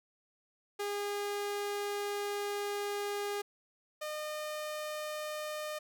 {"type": "tone pair in turn", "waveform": "sawtooth", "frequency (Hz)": [408, 608.3], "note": ["G#4", "D#5"], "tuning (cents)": [-31, -39], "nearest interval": "perfect fifth", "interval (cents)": 692, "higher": "second", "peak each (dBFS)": [-30, -33], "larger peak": "first", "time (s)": [[0.79, 3.42], [4.01, 5.79]], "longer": "first", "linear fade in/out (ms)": 10, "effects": []}